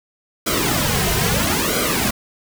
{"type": "noise with flanger", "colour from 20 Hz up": "pink", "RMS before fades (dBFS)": -19, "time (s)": [0.46, 2.11], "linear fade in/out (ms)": 10, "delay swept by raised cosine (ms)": [1.1, 3.6], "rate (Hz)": 0.76, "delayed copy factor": -0.85, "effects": []}